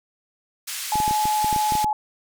white band-pass noise, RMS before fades -31 dBFS, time 0.67-1.85 s, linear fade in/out 10 ms, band 1700 to 11000 Hz, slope 12 dB/octave
sine tone, 851 Hz, G#5, 42 cents sharp, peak -19 dBFS, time 0.92-1.93 s, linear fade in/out 2 ms
clicks, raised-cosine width 3 ms, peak -17 dBFS, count 11, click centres 0.956 / 1.002 / 1.079 / 1.11 / 1.255 / 1.445 / 1.528 / 1.562 / 1.722 / 1.753 / 1.844 s
effects none

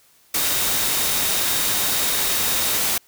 sine tone in noise, 3729 Hz, A#7, in tune, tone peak -31 dBFS, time 0.38-2.77 s, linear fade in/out 5 ms, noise white, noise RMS -21 dBFS, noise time 0.34-2.98 s, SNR -13 dB, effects white hiss -56 dBFS RMS until 3.07 s

